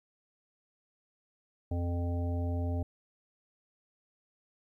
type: harmonic tone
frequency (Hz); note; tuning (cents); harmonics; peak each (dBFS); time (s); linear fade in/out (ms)
86.7; F2; -12; 1 / 3 / 5 / 7 / 9; -30 / -38 / -45 / -43 / -47; 1.71-2.83; 5
effects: 12-bit